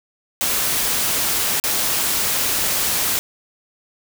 white noise with dropouts, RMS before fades -20 dBFS, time 0.41-3.19 s, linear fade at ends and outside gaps 0 ms, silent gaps 1.599-1.639 s, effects none

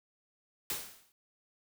white noise with exponential decay, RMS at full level -33 dBFS, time 0.7-1.12 s, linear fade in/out 1 ms, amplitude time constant 91 ms, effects none

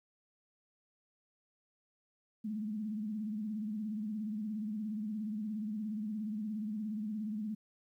sine tone with vibrato, 213.4 Hz, G#3, 47 cents sharp, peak -35 dBFS, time 2.44-7.55 s, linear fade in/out 10 ms, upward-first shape sine, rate 17 Hz, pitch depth 81 cents each way, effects 12-bit

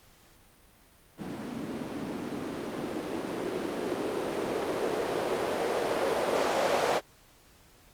violet noise with low-pass filter sweep, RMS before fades -31 dBFS, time 1.17-7.01 s, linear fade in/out 50 ms, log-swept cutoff 240 to 570 Hz, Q 2.1, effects pink hiss -59 dBFS RMS until 7.93 s + Opus 48 kbps

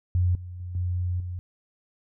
sine tone with level steps, 89.5 Hz, F2, 43 cents sharp, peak -19 / -35 / -32 / -24 / -30 dBFS, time 0.15-1.39 s, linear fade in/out 0 ms, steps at 0.35 / 0.6 / 0.75 / 1.2 s, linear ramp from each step 2 ms, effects none

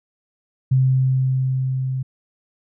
sine tone with level ramp, 130.81 Hz, C3, in tune, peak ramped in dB -12 to -21 dBFS, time 0.71-2.03 s, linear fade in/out 10 ms, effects none

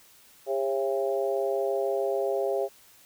harmonic tone with a mistuned harmonic, 134.2 Hz, C3, 44 cents sharp, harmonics 3 / 4 / 5 / 6, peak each -28 / -29 / -31 / -38 dBFS, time 0.46-2.69 s, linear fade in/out 50 ms, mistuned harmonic 4, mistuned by +21 cents, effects white hiss -56 dBFS RMS until 3.05 s

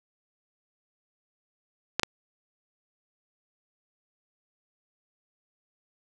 clicks, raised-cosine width 0.2 ms, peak -6 dBFS, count 2, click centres 1.996 / 2.033 s, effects none

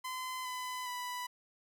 sawtooth tone with pitch steps, 1024 / 1006.4 / 989.1 Hz, C6 / B5 / B5, -38 / +32 / +2 cents, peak -34 dBFS, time 0.04-1.27 s, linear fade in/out 10 ms, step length 410 ms, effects none

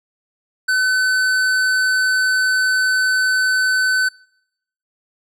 sine tone with hard clipping, 1515 Hz, F#6, 40 cents sharp, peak -16 dBFS, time 0.68-4.09 s, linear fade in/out 10 ms, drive 12 dB, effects noise-tail reverb RT60 0.8 s tail -26 dB re dry

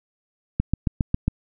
click train, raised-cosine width 5 ms, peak -7 dBFS, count 6, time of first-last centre 0.6-1.28 s, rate 7.35 Hz, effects none

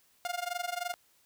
sawtooth tone with amplitude modulation, 707 Hz, F5, 21 cents sharp, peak -26 dBFS, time 0.25-0.94 s, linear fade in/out 0 ms, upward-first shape sine, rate 23.2 Hz, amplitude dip 90%, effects white hiss -67 dBFS RMS until 1.25 s

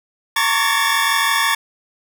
25% pulse tone cluster, 914 / 1096 / 1142 / 1701 / 1787 Hz, A#5 / C#6 / D6 / G#6 / A6, -34 / -20 / -49 / +41 / +26 cents, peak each -18 dBFS, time 0.36-1.55 s, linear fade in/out 5 ms, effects none

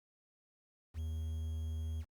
triangle tone with quantisation, 79.6 Hz, D#2, 40 cents sharp, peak -34 dBFS, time 0.94-2.05 s, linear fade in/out 50 ms, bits 10, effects Opus 48 kbps

